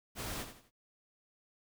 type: noise with echo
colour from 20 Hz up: pink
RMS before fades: -40 dBFS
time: 0.15-0.46 s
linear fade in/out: 50 ms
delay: 84 ms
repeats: 3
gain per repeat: -9 dB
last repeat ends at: 0.712 s
effects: none